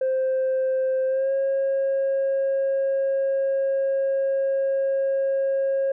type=tone with pitch glide; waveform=sine; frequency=523.3 to 542.7 Hz; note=C5 to C#5; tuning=0 to -37 cents; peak=-18 dBFS; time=0.01-5.92 s; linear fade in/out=5 ms; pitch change=+63 cents; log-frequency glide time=1.07-1.32 s; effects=tanh soft clip ceiling -18 dBFS